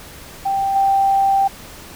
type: tone with level steps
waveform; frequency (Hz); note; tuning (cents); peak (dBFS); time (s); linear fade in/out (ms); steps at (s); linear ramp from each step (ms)
sine; 784; G5; 0; -16 / -12; 0.45-1.48; 10; 0.75; 10
effects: pink hiss -38 dBFS RMS until 1.95 s